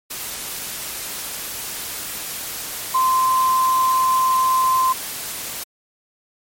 sine tone in noise, 1038 Hz, C6, 14 cents flat, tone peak -14 dBFS, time 2.94-4.93 s, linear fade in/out 10 ms, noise white, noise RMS -29 dBFS, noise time 0.1-5.64 s, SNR +12 dB, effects MP3 64 kbps

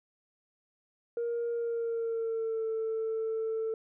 sine tone with pitch glide, 470 to 444.9 Hz, A#4 to A4, +14 to +19 cents, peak -28 dBFS, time 1.17-3.74 s, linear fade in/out 2 ms, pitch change -95 cents, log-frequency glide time 1.51-2.66 s, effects tanh soft clip ceiling -27 dBFS

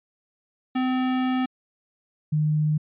square / sine tone pair in turn, 256.5 / 152.52 Hz, C4 / D#3, -34 / -34 cents, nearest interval major sixth, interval 900 cents, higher first, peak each -22 / -19 dBFS, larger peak second, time 0.75-1.46 / 2.32-2.78 s, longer first, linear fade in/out 10 ms, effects resampled to 8000 Hz

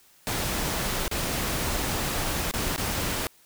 pink noise with dropouts, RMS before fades -28 dBFS, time 0.27-3.27 s, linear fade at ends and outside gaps 0 ms, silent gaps 1.08-1.113 / 2.512-2.538 / 2.762-2.779 s, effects white hiss -58 dBFS RMS until 3.45 s

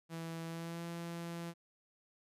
sawtooth tone with pitch glide, 164.81 to 169.54 Hz, E3 to E3, 0 to +49 cents, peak -37 dBFS, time 0.09-1.54 s, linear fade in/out 50 ms, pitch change +49 cents, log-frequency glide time 0.47-0.84 s, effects resampled to 32000 Hz

